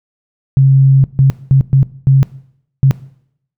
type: tone bursts at uneven times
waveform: sine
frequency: 135.1 Hz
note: C#3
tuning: 44 cents flat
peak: -4 dBFS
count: 6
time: 0.57-1.04 / 1.19-1.3 / 1.51-1.61 / 1.73-1.83 / 2.07-2.23 / 2.83-2.91 s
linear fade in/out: 0 ms
effects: noise-tail reverb RT60 0.7 s tail -19 dB re dry